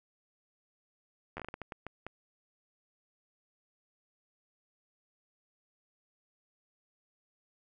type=slowing click train; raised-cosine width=0.5 ms; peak=-25 dBFS; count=11; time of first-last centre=1.37-2.066 s; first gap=11 ms; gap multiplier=1.38; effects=none